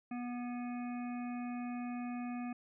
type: harmonic tone with a mistuned harmonic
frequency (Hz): 243.6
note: B3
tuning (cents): -24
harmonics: 1 / 3 / 5 / 7 / 9 / 10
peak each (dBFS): -38 / -47 / -53 / -58 / -58 / -55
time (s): 0.11-2.53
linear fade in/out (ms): 5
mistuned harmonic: 10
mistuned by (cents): +43
effects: none